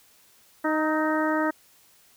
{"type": "harmonic tone with a mistuned harmonic", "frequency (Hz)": 310.3, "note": "D#4", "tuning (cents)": -5, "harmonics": [1, 2, 3, 4, 5, 6], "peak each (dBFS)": [-25, -28, -30, -31, -32, -33], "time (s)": [0.64, 1.51], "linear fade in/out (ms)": 10, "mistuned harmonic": 4, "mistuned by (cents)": 31, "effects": ["white hiss -58 dBFS RMS until 2.16 s"]}